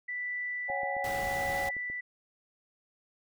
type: tone with tremolo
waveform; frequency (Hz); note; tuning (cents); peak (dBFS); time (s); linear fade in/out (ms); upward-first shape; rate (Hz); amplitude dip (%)
sine; 1975.5; B6; 0; -32; 0.08-2.01; 10; sine; 0.83; 30
type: chord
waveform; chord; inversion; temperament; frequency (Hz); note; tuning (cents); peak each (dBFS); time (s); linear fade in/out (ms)
sine; C# suspended fourth; none; equal with one note detuned; 554.4 / 740 / 812.6; C#5 / F#5 / G#5; 0 / 0 / -38; -36; 0.68-1.71; 20
type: click train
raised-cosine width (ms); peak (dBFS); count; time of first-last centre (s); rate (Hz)
2; -35; 10; 0.7-1.9; 7.5
type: noise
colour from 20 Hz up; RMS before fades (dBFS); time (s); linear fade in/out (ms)
pink; -41; 1.04-1.69; 2
effects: none